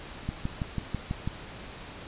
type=click train; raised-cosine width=5 ms; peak=-17 dBFS; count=7; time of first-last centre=0.29-1.275 s; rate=6.09 Hz; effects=pink hiss -43 dBFS RMS until 2.07 s + resampled to 8000 Hz